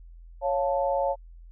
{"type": "chord", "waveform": "sine", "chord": "Db augmented", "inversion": "none", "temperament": "equal", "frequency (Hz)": [554.4, 698.5, 880], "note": ["Db5", "F5", "A5"], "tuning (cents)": [0, 0, 0], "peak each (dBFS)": [-25, -29, -29], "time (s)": [0.41, 1.16], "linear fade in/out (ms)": 50, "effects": ["added 42 Hz sine -44 dBFS peak until 1.51 s"]}